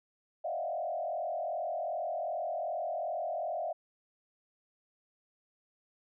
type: tone with frequency modulation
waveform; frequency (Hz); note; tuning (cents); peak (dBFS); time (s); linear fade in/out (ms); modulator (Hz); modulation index
sine; 670; E5; +28; -32; 0.44-3.73; 10; 42.6; 1.6
effects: none